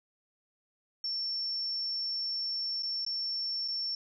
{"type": "tone with dropouts", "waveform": "sine", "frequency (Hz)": 5430, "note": "F8", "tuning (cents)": -50, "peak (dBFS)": -31, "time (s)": [1.04, 3.95], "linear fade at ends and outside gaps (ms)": 2, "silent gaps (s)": [[2.824, 2.831], [3.05, 3.064], [3.679, 3.683]], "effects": []}